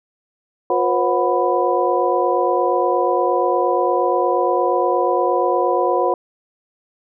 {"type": "tone cluster", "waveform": "sine", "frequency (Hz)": [357.5, 487.5, 536, 733, 992], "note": ["F4", "B4", "C5", "F#5", "B5"], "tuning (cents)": [41, -23, 42, -16, 7], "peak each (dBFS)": -21, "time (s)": [0.7, 6.14], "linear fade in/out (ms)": 2, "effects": []}